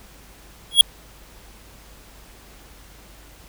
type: tone with exponential growth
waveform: square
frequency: 3322 Hz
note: G#7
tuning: in tune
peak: -3 dBFS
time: 0.71-0.81 s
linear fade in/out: 2 ms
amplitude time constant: 20 ms
effects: added 50 Hz sine -48 dBFS peak until 3.48 s + pink hiss -48 dBFS RMS until 3.48 s